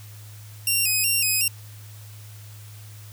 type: tone with vibrato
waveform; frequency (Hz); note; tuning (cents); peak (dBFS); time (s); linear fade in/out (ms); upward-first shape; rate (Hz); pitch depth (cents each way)
5% pulse; 2637; E7; 0; -11; 0.67-1.48; 2; square; 2.7; 79
effects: added 105 Hz sine -40 dBFS peak until 3.12 s + white hiss -49 dBFS RMS until 3.12 s